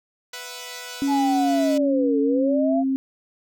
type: chord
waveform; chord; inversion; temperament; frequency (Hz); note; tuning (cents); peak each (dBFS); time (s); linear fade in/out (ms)
5% pulse; B suspended fourth; none; equal; 493.9 / 659.3 / 740; B4 / E5 / F#5; 0 / 0 / 0; -24 / -29 / -29; 0.33-1.78; 5
type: tone with pitch glide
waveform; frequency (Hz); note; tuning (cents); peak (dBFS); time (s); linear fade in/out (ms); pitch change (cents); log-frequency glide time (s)
sine; 277.2 to 267.1; C#4 to C4; 0 to +36; -19; 1.02-2.96; 0; -64; 2.22-2.72
type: linear two-way sweep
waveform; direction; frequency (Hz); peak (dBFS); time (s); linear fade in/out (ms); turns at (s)
sine; down then up; 867 to 431.5 to 706; -21; 1.07-2.84; 50; 2.2
effects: none